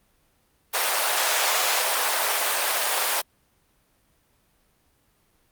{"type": "high-pass noise", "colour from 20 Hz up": "pink", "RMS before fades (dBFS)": -23, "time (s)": [0.73, 3.22], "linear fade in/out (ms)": 20, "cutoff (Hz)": 590, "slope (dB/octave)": 24, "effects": ["pink hiss -65 dBFS RMS until 5.51 s", "Opus 32 kbps"]}